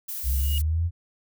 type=noise; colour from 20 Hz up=violet; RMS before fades=-33 dBFS; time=0.08-0.62 s; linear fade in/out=10 ms
type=linear sweep; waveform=sine; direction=up; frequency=61.74 to 87.31 Hz; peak=-21 dBFS; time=0.23-0.91 s; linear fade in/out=50 ms
type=tone with exponential growth; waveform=sine; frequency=2885 Hz; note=F#7; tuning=44 cents flat; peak=-29 dBFS; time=0.25-0.58 s; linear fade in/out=1 ms; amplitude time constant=71 ms
effects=none